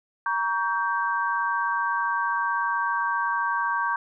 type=chord; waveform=sine; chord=G diminished; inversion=first; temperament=just; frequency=940.8 / 1128.9 / 1568 Hz; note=Bb5 / Db6 / G6; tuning=+16 / +31 / 0 cents; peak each=-27 dBFS; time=0.26-3.96 s; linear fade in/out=2 ms; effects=none